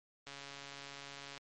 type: click train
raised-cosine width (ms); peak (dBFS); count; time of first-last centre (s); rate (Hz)
0.2; -30; 156; 0.27-1.377; 140
effects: MP3 48 kbps

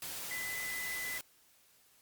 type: tone in noise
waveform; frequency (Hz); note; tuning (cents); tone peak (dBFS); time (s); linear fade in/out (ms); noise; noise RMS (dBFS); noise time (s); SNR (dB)
sine; 2003; B6; +24; -38; 0.31-1.18; 2; white; -42; 0.02-1.21; +1
effects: white hiss -66 dBFS RMS until 2.01 s + Opus 48 kbps

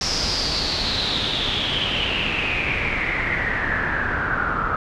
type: noise with low-pass filter sweep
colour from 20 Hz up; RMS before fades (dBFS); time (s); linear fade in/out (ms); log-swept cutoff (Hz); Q
pink; -23; 0.01-4.76; 2; 5400 to 1300; 8
effects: none

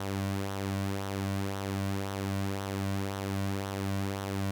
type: tone with flanger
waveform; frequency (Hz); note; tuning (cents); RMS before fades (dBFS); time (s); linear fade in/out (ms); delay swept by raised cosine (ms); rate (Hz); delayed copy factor
sawtooth; 98; G2; 0; -33; 0-4.51; 5; 0.41 to 2.41; 1.9; -0.5
effects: none

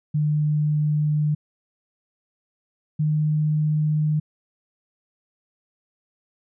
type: tone pair in turn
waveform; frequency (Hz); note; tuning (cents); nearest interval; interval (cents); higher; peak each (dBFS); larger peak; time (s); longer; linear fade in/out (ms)
sine; 150.5 / 152.6; D3 / D#3; +43 / -33; unison; 24; second; -18 / -18; neither; 0.14-1.35 / 2.99-4.2; neither; 10
effects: none

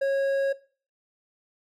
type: tone with hard clipping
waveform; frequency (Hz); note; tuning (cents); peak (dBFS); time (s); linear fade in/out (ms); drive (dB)
triangle; 548; C#5; -20; -23; 0.01-0.53; 10; 9
effects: noise-tail reverb RT60 0.4 s tail -19 dB re dry

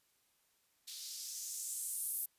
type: noise with band-pass filter sweep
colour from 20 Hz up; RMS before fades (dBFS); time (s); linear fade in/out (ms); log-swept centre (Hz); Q
violet; -42; 0.87-2.26; 10; 3900 to 12000; 2.2
effects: white hiss -75 dBFS RMS until 2.38 s + resampled to 32000 Hz

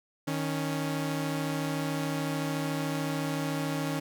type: tone pair together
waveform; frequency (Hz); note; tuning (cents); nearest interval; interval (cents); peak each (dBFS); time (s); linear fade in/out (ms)
sawtooth; 155.56 / 277.4; D#3 / C#4; 0 / +1; minor seventh; 1001; -28; 0.27-4; 10
effects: none

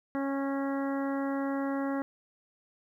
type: harmonic tone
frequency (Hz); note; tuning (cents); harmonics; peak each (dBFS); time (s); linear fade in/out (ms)
275.2; C#4; -12; 1 / 2 / 3 / 4 / 5 / 6 / 7; -30 / -36 / -40 / -42 / -44 / -46 / -47; 0.15-2.02; 0
effects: 11-bit

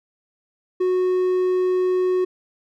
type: tone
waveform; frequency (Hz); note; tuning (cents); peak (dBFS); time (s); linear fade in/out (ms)
triangle; 367.2; F#4; -13; -15; 0.8-2.25; 10
effects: none

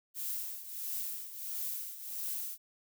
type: noise with tremolo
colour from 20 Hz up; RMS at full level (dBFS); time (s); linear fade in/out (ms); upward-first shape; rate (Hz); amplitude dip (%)
violet; -36; 0.14-2.58; 50; triangle; 1.5; 75
effects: none

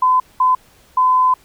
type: tone bursts at uneven times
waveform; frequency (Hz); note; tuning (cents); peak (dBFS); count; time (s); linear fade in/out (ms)
sine; 1017; C6; -50; -10; 3; 0.02-0.2 / 0.4-0.55 / 0.97-1.34; 5
effects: pink hiss -51 dBFS RMS until 1.44 s

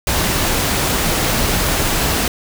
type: noise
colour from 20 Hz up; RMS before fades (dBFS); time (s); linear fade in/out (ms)
pink; -17; 0.07-2.28; 2
effects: none

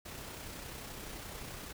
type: noise with amplitude modulation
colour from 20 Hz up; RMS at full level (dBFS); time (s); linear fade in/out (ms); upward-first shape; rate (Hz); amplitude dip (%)
pink; -44; 0.05-1.73; 10; sine; 31.6; 30
effects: none

